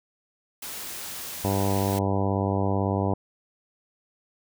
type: noise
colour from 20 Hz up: white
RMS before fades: -36 dBFS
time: 0.62-1.99 s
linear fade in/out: 5 ms
type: harmonic tone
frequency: 98 Hz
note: G2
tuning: in tune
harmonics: 1 / 2 / 3 / 4 / 5 / 6 / 7 / 8 / 9 / 10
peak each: -26 / -29 / -31 / -32 / -33 / -34 / -34 / -35 / -36 / -36 dBFS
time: 1.44-3.14 s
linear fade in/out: 5 ms
effects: none